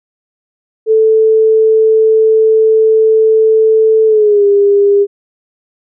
sine tone with pitch glide, 440 to 403.5 Hz, A4 to G#4, 0 to -50 cents, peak -5 dBFS, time 0.86-5.07 s, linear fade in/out 50 ms, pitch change -150 cents, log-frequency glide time 4.06-4.45 s, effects none

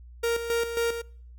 45% pulse tone with tremolo, 466.2 Hz, A#4, in tune, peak -23 dBFS, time 0.23-1.02 s, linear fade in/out 10 ms, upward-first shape square, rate 3.7 Hz, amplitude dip 60%, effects noise-tail reverb RT60 0.6 s tail -25 dB re dry + added 60 Hz sine -44 dBFS peak until 1.38 s

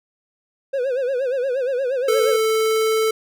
triangle tone with vibrato, 518 Hz, C5, 17 cents flat, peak -17 dBFS, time 0.73-2.37 s, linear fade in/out 10 ms, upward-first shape sine, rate 8.5 Hz, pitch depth 120 cents each way
square tone, 440.5 Hz, A4, 2 cents sharp, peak -17 dBFS, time 2.08-3.11 s, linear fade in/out 5 ms
effects none

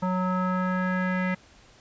square tone with low-pass filter sweep, 184.1 Hz, F#3, 8 cents flat, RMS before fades -26 dBFS, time 0.02-1.35 s, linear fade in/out 10 ms, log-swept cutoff 1100 to 2000 Hz, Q 4.3, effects pink hiss -55 dBFS RMS until 1.8 s + resampled to 16000 Hz

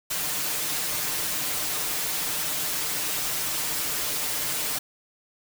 white noise with comb filter, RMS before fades -28 dBFS, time 0.1-4.79 s, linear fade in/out 10 ms, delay 6.6 ms, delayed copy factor +0.75, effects none

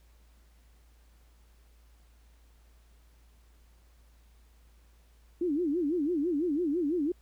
sine tone with vibrato, 319.1 Hz, D#4, 44 cents sharp, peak -26 dBFS, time 5.41-7.12 s, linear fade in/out 5 ms, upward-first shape sine, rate 6 Hz, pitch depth 230 cents each way, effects added 57 Hz sine -57 dBFS peak until 7.21 s + pink hiss -68 dBFS RMS until 7.21 s

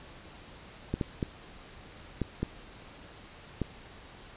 clicks, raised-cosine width 3 ms, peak -16 dBFS, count 6, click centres 0.94 / 1.012 / 1.228 / 2.217 / 2.43 / 3.617 s, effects pink hiss -50 dBFS RMS until 4.36 s + resampled to 8000 Hz

